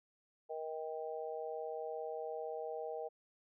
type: harmonic tone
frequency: 157.6 Hz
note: D#3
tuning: 23 cents sharp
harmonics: 3 / 4 / 5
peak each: -42 / -44 / -46 dBFS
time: 0.49-3.09 s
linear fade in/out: 20 ms
effects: none